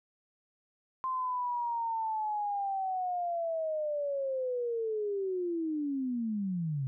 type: linear sweep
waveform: sine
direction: down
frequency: 1046.5 to 129 Hz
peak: -30 dBFS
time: 1.04-6.87 s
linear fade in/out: 0 ms
effects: none